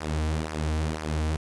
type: tone with flanger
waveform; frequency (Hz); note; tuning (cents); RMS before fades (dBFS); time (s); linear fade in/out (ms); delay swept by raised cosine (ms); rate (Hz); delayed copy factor
sawtooth; 77.78; D#2; 0; -28; 0-1.37; 10; 0.25 to 5.65; 2; -0.7
effects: resampled to 22050 Hz + 8-bit